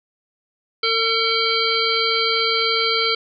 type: harmonic tone with a mistuned harmonic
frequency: 452.3 Hz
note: A4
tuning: 48 cents sharp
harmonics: 1 / 3 / 5 / 7 / 9 / 10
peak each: -24 / -24 / -24 / -24 / -24 / -24 dBFS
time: 0.83-3.15 s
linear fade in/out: 5 ms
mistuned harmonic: 10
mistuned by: +30 cents
effects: none